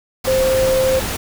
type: tone in noise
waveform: sine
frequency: 524 Hz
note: C5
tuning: 2 cents sharp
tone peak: -13 dBFS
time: 0.27-1 s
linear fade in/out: 10 ms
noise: pink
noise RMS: -23 dBFS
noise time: 0.24-1.17 s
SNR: +7 dB
effects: none